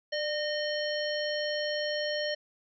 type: harmonic tone with a mistuned harmonic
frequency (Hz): 614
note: D#5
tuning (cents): -23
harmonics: 1 / 3 / 5 / 7 / 9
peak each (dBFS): -31 / -36 / -38 / -39 / -41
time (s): 0.12-2.35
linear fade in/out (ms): 10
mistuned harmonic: 1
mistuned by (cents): -50
effects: none